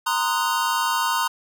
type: chord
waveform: square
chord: C half-diminished seventh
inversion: third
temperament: equal with one note detuned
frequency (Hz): 932.3 / 1032.1 / 1244.5 / 1480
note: Bb5 / C6 / Eb6 / Gb6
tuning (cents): 0 / -24 / 0 / 0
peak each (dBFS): -25 / -26 / -28 / -29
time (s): 0.06-1.28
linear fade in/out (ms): 10
effects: none